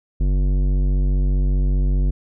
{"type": "tone with tanh clipping", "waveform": "sine", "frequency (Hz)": 47.54, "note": "F#1", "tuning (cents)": 48, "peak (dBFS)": -17, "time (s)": [0.2, 2.11], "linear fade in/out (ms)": 10, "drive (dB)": 14, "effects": []}